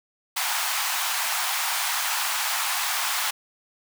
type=high-pass noise; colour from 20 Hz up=pink; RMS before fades=-26 dBFS; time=0.36-3.31 s; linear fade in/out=10 ms; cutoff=760 Hz; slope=48 dB/octave; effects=none